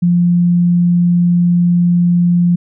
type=tone; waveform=sine; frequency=174.61 Hz; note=F3; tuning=in tune; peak=-8 dBFS; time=0.02-2.56 s; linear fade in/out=10 ms; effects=none